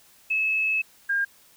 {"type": "tone pair in turn", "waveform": "sine", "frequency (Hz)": [2594, 1610.3], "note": ["E7", "G6"], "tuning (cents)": [-28, 46], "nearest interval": "minor sixth", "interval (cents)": 826, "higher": "first", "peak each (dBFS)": -21, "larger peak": "neither", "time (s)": [[0.3, 0.82], [1.09, 1.25]], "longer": "first", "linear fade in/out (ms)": 10, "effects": ["white hiss -56 dBFS RMS until 1.56 s"]}